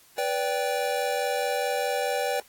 square chord, G major, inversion first, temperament equal with one note detuned, 493.9 / 578.6 / 784 Hz, B4 / D5 / G5, 0 / -26 / 0 cents, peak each -30 dBFS, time 0.18-2.4 s, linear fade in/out 2 ms, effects white hiss -56 dBFS RMS until 2.48 s + AAC 64 kbps

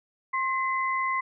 sine tone pair together, 1062 / 2036 Hz, C6 / C7, +25 / -48 cents, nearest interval major seventh, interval 1127 cents, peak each -26 / -29 dBFS, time 0.33-1.21 s, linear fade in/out 10 ms, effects none

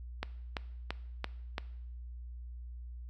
click train, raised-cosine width 0.3 ms, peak -18 dBFS, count 5, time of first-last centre 0.23-1.581 s, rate 2.96 Hz, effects noise-tail reverb RT60 0.8 s tail -19 dB re dry + added 60 Hz sine -42 dBFS peak until 3.09 s

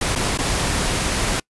pink noise with dropouts, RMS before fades -21 dBFS, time 0.01-1.4 s, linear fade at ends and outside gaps 5 ms, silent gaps 0.153-0.158 / 0.376-0.386 s, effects noise-tail reverb RT60 0.1 s tail -26 dB re dry + resampled to 24000 Hz

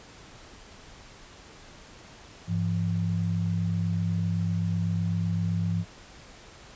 sine tone pair together, 101.72 / 169.6 Hz, G#2 / E3, -35 / +50 cents, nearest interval major sixth, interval 885 cents, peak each -27 dBFS, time 2.47-5.85 s, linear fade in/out 50 ms, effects pink hiss -49 dBFS RMS until 6.75 s + resampled to 16000 Hz

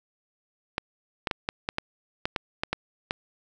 clicks, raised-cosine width 0.3 ms, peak -10 dBFS, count 11, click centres 0.781 / 1.272 / 1.312 / 1.489 / 1.689 / 1.784 / 2.255 / 2.362 / 2.635 / 2.73 / 3.109 s, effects none

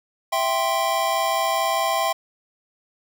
square chord, C major, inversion first, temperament equal, 659.3 / 784 / 1046.5 Hz, E5 / G5 / C6, 0 / 0 / 0 cents, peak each -25 dBFS, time 0.32-2.13 s, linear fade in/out 10 ms, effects none

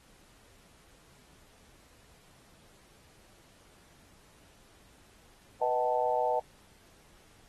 sine chord, B dominant seventh, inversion none, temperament equal with one note detuned, 493.9 / 622.3 / 753.8 / 880 Hz, B4 / D#5 / F#5 / A5, 0 / 0 / +32 / 0 cents, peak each -32 / -31 / -32 / -31 dBFS, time 5.61-6.4 s, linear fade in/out 10 ms, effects pink hiss -61 dBFS RMS until 7.48 s + AAC 32 kbps

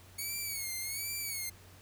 5% pulse tone with vibrato, 2217 Hz, C#7, in tune, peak -26 dBFS, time 0.18-1.5 s, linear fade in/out 10 ms, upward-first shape sine, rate 1.3 Hz, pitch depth 99 cents each way, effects added 92 Hz sine -56 dBFS peak until 1.81 s + pink hiss -58 dBFS RMS until 1.81 s

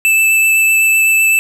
square tone with vibrato, 2637 Hz, E7, in tune, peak -9 dBFS, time 0.05-1.39 s, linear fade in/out 0 ms, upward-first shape triangle, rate 7.9 Hz, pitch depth 10 cents each way, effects none

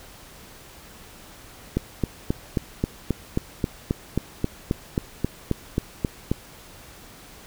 click train, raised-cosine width 3 ms, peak -8 dBFS, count 18, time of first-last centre 1.77-6.315 s, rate 3.74 Hz, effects pink hiss -46 dBFS RMS until 7.46 s

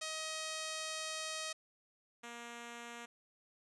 5% pulse tone pair in turn, 631 / 236.4 Hz, D#5 / A#3, +24 / +24 cents, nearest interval octave + perfect fourth, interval 1700 cents, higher first, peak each -28 / -35 dBFS, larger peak first, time 0.01-1.53 / 2.23-3.06 s, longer first, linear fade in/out 10 ms, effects resampled to 24000 Hz

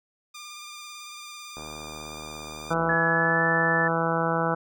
10% pulse tone with vibrato, 1200 Hz, D6, 37 cents sharp, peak -31 dBFS, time 0.34-2.74 s, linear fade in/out 10 ms, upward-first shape square, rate 18 Hz, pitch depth 17 cents each way
click train, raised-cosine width 1 ms, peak -26 dBFS, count 106, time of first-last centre 1.57-2.941 s, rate 76.6 Hz
harmonic tone, 165.3 Hz, E3, 5 cents sharp, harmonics 1 / 2 / 3 / 4 / 5 / 6 / 7 / 8 / 9, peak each -29 / -33 / -29 / -31 / -31 / -32 / -35 / -30 / -33 dBFS, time 2.7-4.55 s, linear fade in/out 10 ms
sine tone with pitch glide, 1700 to 1750.8 Hz, G#6 to A6, +40 to -9 cents, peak -23 dBFS, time 2.89-3.88 s, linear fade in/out 5 ms, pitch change +51 cents, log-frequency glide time 3.1-3.44 s
effects none

